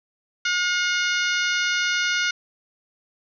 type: harmonic tone with a mistuned harmonic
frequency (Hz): 718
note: F5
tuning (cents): +48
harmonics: 2 / 3 / 4 / 5 / 6 / 7 / 8 / 9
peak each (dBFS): -23 / -27 / -29 / -31 / -33 / -34 / -35 / -36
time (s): 0.45-2.31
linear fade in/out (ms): 5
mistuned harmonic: 9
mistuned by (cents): -54
effects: none